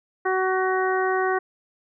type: harmonic tone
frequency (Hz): 375.1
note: F#4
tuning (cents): +24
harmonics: 1 / 2 / 3 / 4 / 5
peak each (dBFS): -23 / -26 / -28 / -29 / -30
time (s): 0.25-1.39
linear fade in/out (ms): 10
effects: none